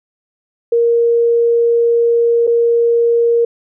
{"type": "tone with dropouts", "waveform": "sine", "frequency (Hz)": 468.2, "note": "A#4", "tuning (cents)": 8, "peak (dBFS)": -9, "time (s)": [0.72, 3.45], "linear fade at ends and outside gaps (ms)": 5, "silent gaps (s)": [2.469, 2.474], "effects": []}